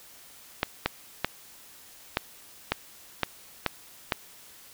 clicks, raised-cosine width 0.3 ms, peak -7 dBFS, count 8, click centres 0.631 / 0.86 / 1.246 / 2.171 / 2.72 / 3.233 / 3.663 / 4.122 s, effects white hiss -51 dBFS RMS until 4.73 s

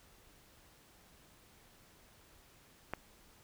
click, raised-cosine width 0.5 ms, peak -21 dBFS, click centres 2.936 s, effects pink hiss -63 dBFS RMS until 3.43 s

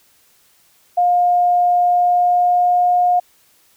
sine tone with pitch glide, 710 to 714.9 Hz, F5 to F5, +28 to +40 cents, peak -11 dBFS, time 0.97-3.2 s, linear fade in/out 10 ms, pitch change +12 cents, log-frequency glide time 1.83-2.94 s, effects white hiss -55 dBFS RMS until 3.76 s

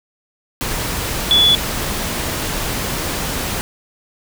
sine tone in noise, 3427 Hz, A7, 46 cents flat, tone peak -9 dBFS, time 1.31-1.55 s, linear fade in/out 0 ms, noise pink, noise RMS -22 dBFS, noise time 0.61-3.61 s, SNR +10 dB, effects none

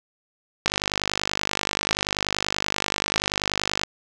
click train, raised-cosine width 0.2 ms, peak -4 dBFS, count 161, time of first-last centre 0.66-3.835 s, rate 50.4 Hz, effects none

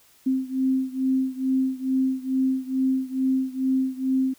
sine beating tone pair, 261.6 / 263.9 Hz, C4 / C4, 0 / +15 cents, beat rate 2.3 Hz, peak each -23 / -25 dBFS, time 0.26-4.34 s, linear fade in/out 10 ms, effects white hiss -57 dBFS RMS until 4.38 s

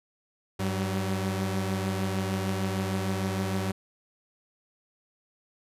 sawtooth tone pair together, 98 / 189.43 Hz, G2 / F#3, 0 / +41 cents, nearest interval major seventh, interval 1141 cents, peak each -26 dBFS, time 0.59-3.72 s, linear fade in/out 10 ms, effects resampled to 32000 Hz

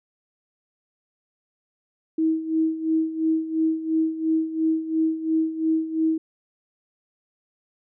sine tone with tremolo, 320 Hz, D#4, 49 cents sharp, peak -17 dBFS, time 2.18-6.18 s, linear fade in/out 5 ms, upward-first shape sine, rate 2.9 Hz, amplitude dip 75%, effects none

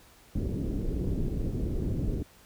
pink low-pass noise, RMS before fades -30 dBFS, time 0.35-2.23 s, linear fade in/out 5 ms, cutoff 380 Hz, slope 24 dB/octave, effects pink hiss -57 dBFS RMS until 2.45 s

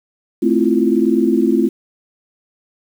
sine chord, F major seventh, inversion first, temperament equal, 220 / 261.6 / 329.6 / 349.2 Hz, A3 / C4 / E4 / F4, 0 / 0 / 0 / 0 cents, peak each -17 dBFS, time 0.42-1.69 s, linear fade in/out 10 ms, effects 7-bit

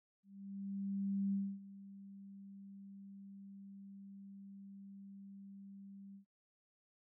sine tone with ADSR envelope, 197.1 Hz, G3, 10 cents sharp, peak -33 dBFS, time 0.23-6.25 s, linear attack 1100 ms, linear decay 260 ms, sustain -18 dB, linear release 100 ms, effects noise-tail reverb RT60 0.1 s tail -23 dB re dry

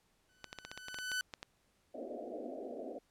sawtooth tone with exponential growth, 1500 Hz, F#6, 23 cents sharp, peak -29 dBFS, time 0.29-1.21 s, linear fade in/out 1 ms, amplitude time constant 200 ms
clicks, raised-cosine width 0.2 ms, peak -25 dBFS, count 12, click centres 0.443 / 0.529 / 0.587 / 0.65 / 0.715 / 0.776 / 0.884 / 0.944 / 0.987 / 1.117 / 1.338 / 1.429 s
white band-pass noise, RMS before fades -44 dBFS, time 1.94-2.99 s, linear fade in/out 10 ms, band 230 to 700 Hz, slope 96 dB/octave
effects pink hiss -74 dBFS RMS until 3.1 s + low-pass 12000 Hz 12 dB/octave

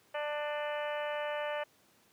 harmonic tone with a mistuned harmonic, 296.4 Hz, D4, 16 cents sharp, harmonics 2 / 3 / 4 / 5 / 6 / 7 / 8 / 9 / 10, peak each -35 / -41 / -45 / -46 / -43 / -50 / -50 / -51 / -48 dBFS, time 0.14-1.64 s, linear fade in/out 10 ms, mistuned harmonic 9, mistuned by -49 cents, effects pink hiss -66 dBFS RMS until 2.12 s + high-pass 150 Hz 12 dB/octave

